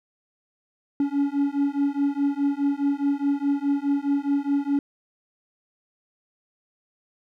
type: beating tone pair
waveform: triangle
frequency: 280.1 / 284.9 Hz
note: C#4 / C#4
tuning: +18 / +48 cents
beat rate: 4.8 Hz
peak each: -22 dBFS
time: 1-4.79 s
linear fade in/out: 2 ms
effects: none